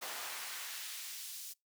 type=noise with high-pass filter sweep; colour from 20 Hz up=pink; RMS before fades=-44 dBFS; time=0.01-1.54 s; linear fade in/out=20 ms; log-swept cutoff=640 to 5900 Hz; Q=0.72; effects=noise-tail reverb RT60 0.2 s tail -25 dB re dry